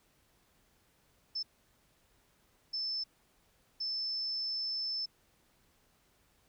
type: tone bursts at uneven times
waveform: sine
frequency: 5274 Hz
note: E8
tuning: in tune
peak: -33 dBFS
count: 3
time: 1.35-1.43 / 2.73-3.04 / 3.8-5.06 s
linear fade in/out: 10 ms
effects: pink hiss -70 dBFS RMS until 6.48 s